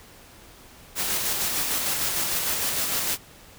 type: noise with tremolo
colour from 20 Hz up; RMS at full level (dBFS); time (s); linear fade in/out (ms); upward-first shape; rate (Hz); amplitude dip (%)
white; -25; 0.95-3.18; 50; square; 6.6; 25
effects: pink hiss -49 dBFS RMS until 3.58 s

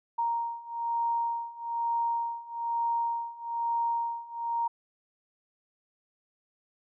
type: beating tone pair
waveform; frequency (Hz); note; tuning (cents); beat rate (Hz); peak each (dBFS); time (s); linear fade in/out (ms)
sine; 932.3 / 933.4; A#5 / A#5; 0 / +2; 1.1; -32 / -30; 0.18-4.68; 10
effects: none

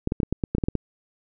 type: clicks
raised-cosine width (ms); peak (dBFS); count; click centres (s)
3; -10; 11; 0.074 / 0.121 / 0.202 / 0.232 / 0.326 / 0.438 / 0.55 / 0.583 / 0.638 / 0.685 / 0.753
effects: none

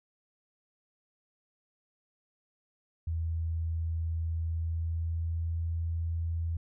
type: tone with pitch glide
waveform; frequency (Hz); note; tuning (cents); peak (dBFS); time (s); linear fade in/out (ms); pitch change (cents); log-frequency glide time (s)
sine; 82 to 83.05; E2 to E2; -9 to +13; -29; 3.07-6.57; 5; +22; 4.4-5.63
effects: none

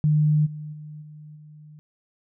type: tone with level steps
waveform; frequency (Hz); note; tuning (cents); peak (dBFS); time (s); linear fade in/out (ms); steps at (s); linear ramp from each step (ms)
sine; 151.5; D#3; -46; -16 / -32 / -36 / -40 / -43; 0.04-1.79; 0; 0.45 / 0.72 / 1.01 / 1.35; 20
effects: none

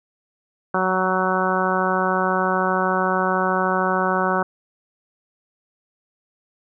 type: harmonic tone with a mistuned harmonic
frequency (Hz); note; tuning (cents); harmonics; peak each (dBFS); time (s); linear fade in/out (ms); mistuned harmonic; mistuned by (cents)
186.5; F#3; +14; 1 / 2 / 3 / 4 / 5 / 6 / 7 / 8; -26 / -26 / -26 / -26 / -26 / -26 / -26 / -26; 0.74-4.43; 5; 1; -19
effects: none

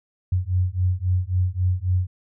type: beating tone pair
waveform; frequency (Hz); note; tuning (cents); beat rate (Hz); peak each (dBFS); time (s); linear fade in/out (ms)
sine; 89.6 / 93.3; F2 / F#2; +45 / +15; 3.7; -22 / -22; 0.32-2.07; 5
effects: none

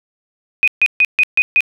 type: tone bursts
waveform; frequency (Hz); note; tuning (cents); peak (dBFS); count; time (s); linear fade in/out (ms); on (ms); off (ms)
sine; 2494; D#7; +3; -8; 6; 0.63-1.606; 0; 46; 140
effects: none

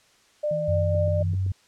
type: tone with tremolo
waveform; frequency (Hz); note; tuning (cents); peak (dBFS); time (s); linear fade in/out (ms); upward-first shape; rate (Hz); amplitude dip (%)
sine; 598; D5; +31; -22; 0.43-1.23; 10; sine; 3.9; 30
type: tone with vibrato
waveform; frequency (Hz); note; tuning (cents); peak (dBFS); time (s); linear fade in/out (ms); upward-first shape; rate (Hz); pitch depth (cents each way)
sine; 158.4; D#3; +31; -30; 0.51-1.35; 2; triangle; 3; 16
type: tone with pitch glide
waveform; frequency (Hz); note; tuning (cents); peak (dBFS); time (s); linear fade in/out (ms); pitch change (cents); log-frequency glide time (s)
sine; 92.5 to 94.66; F#2 to F#2; 0 to +40; -22; 0.68-1.52; 5; +40; 1.17-1.35
type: click train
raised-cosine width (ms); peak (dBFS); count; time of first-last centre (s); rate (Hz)
3; -29; 5; 0.95-1.464; 7.78
effects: white hiss -59 dBFS RMS until 1.67 s + low-pass 7000 Hz 12 dB/octave

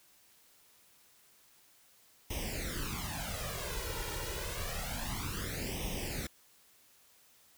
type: noise with flanger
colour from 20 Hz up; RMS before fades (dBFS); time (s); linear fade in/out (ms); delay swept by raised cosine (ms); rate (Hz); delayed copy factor
pink; -38; 2.3-6.27; 5; 0.34 to 2.14; 0.28; +0.85
effects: white hiss -64 dBFS RMS until 7.57 s

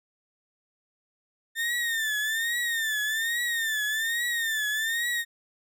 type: tone with vibrato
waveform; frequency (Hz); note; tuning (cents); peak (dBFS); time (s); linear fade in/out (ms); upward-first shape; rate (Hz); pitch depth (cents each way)
35% pulse; 1808; A6; +47; -24; 1.55-5.25; 50; triangle; 1.2; 120
effects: none

